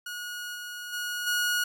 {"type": "tone with level steps", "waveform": "sawtooth", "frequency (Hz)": 1449, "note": "F#6", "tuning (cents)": -37, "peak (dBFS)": [-31, -33, -27, -21], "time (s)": [0.06, 1.64], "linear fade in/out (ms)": 5, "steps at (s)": [0.54, 0.92, 1.26], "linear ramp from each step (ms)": 20, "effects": []}